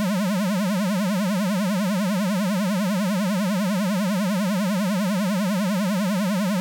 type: tone with vibrato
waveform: square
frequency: 195.2 Hz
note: G3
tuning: 7 cents flat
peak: -21 dBFS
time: 0-6.6 s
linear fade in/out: 0 ms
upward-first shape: triangle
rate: 10 Hz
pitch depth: 220 cents each way
effects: 8-bit